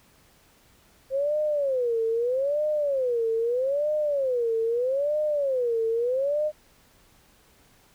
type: tone with vibrato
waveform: sine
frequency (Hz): 523.3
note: C5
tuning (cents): 0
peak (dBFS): -22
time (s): 1.1-6.52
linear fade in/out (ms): 50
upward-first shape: sine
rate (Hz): 0.79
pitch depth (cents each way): 260
effects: pink hiss -59 dBFS RMS until 7.94 s